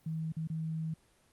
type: tone with dropouts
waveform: sine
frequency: 160 Hz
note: D#3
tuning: 49 cents sharp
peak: -33 dBFS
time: 0.06-0.94 s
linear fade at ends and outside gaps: 5 ms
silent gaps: 0.322-0.366 / 0.474-0.499 s
effects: pink hiss -67 dBFS RMS until 1.32 s + Opus 24 kbps